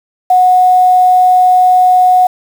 sine tone with quantisation, 733 Hz, F#5, 16 cents flat, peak -4 dBFS, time 0.3-2.27 s, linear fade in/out 5 ms, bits 5, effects none

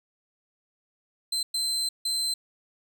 35% pulse tone bursts at uneven times, 4089 Hz, C8, 41 cents flat, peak -24 dBFS, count 3, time 1.32-1.43 / 1.54-1.89 / 2.05-2.34 s, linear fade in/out 5 ms, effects none

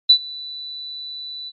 sine tone with ADSR envelope, 3975 Hz, B7, 10 cents sharp, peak -5 dBFS, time 0.09-1.52 s, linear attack 11 ms, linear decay 77 ms, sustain -24 dB, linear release 42 ms, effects MP3 48 kbps

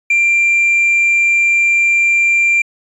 triangle tone, 2372 Hz, D7, 17 cents sharp, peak -7 dBFS, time 0.1-2.62 s, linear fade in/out 5 ms, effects tanh soft clip ceiling -3 dBFS + resampled to 24000 Hz

